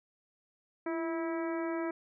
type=harmonic tone with a mistuned harmonic; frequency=325.9 Hz; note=E4; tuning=20 cents flat; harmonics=1 / 2 / 3 / 4 / 5 / 6 / 7; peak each=-33 / -39 / -43 / -45 / -47 / -49 / -50 dBFS; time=0.86-1.91 s; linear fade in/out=5 ms; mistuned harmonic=1; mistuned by=+49 cents; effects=none